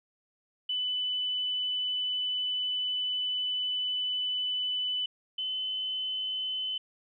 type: tone pair in turn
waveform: sine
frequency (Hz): 2996 / 3034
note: F#7 / F#7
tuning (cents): +21 / +43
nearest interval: unison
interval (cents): 22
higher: second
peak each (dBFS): -28 / -30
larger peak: first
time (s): 0.69-5.06 / 5.38-6.78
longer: first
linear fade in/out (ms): 5
effects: none